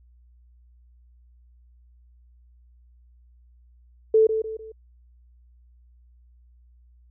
sine tone with echo, 440 Hz, A4, in tune, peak -13 dBFS, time 4.14-4.27 s, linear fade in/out 5 ms, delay 150 ms, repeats 3, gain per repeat -8 dB, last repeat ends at 4.72 s, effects added 60 Hz sine -52 dBFS peak until 7.1 s

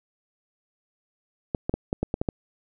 clicks, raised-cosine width 2 ms, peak -11 dBFS, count 8, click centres 1.548 / 1.695 / 1.74 / 1.929 / 2.03 / 2.141 / 2.215 / 2.288 s, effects none

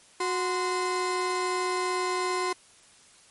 35% pulse tone pair together, 366.6 / 1037 Hz, F#4 / C6, -16 / -16 cents, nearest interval octave + tritone, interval 1800 cents, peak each -27 dBFS, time 0.2-2.53 s, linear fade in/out 5 ms, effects white hiss -56 dBFS RMS until 3.3 s + MP3 48 kbps

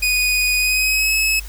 sawtooth tone with pitch glide, 2479 to 2581 Hz, D#7 to E7, -7 to -37 cents, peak -12 dBFS, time 0.02-1.4 s, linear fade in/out 10 ms, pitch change +70 cents, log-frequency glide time 0.58-1.14 s, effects added 50 Hz sine -30 dBFS peak until 1.48 s + white hiss -41 dBFS RMS until 1.48 s

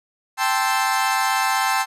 30% pulse chord, A minor seventh, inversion third, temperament equal, 784 / 880 / 1046.5 / 1318.5 Hz, G5 / A5 / C6 / E6, 0 / 0 / 0 / 0 cents, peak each -20 / -21 / -21 / -24 dBFS, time 0.37-1.86 s, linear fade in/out 50 ms, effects resampled to 32000 Hz

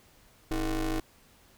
40% pulse ring-modulated tone, 146.83 Hz, D3, in tune, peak -24 dBFS, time 0.51-1 s, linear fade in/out 2 ms, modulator 173 Hz, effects pink hiss -60 dBFS RMS until 1.57 s

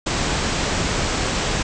pink low-pass noise, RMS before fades -22 dBFS, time 0.06-1.63 s, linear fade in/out 10 ms, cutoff 8100 Hz, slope 96 dB/octave, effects none

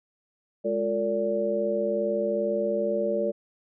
sine tone cluster, 208.5 / 354.2 / 453.6 / 576 Hz, G#3 / F4 / A#4 / D5, +7 / +24 / -47 / -34 cents, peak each -32 / -32 / -29 / -26 dBFS, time 0.64-3.32 s, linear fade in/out 20 ms, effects none

